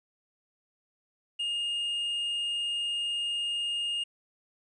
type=tone; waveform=triangle; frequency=2838 Hz; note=F7; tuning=27 cents sharp; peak=-27 dBFS; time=1.39-4.04 s; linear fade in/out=10 ms; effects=resampled to 22050 Hz + 11-bit